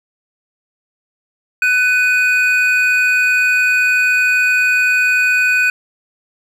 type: tone pair together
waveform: triangle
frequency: 1498.9 / 2489 Hz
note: F#6 / D#7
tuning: +22 / 0 cents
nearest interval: major sixth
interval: 878 cents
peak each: -12 dBFS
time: 1.62-5.7 s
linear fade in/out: 2 ms
effects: none